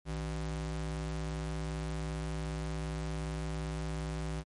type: ring-modulated tone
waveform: square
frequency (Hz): 110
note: A2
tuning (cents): 0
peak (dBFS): -32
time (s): 0.05-4.44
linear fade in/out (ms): 50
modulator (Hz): 48.7
effects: MP3 48 kbps

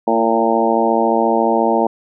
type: harmonic tone with a mistuned harmonic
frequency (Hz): 114.2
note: A#2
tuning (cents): -35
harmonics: 2 / 3 / 4 / 5 / 6 / 7 / 8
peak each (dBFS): -20 / -20 / -20 / -20 / -20 / -20 / -20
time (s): 0.07-1.87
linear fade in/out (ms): 5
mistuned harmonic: 3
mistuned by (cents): -23
effects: none

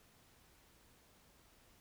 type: silence
effects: pink hiss -67 dBFS RMS until 1.8 s

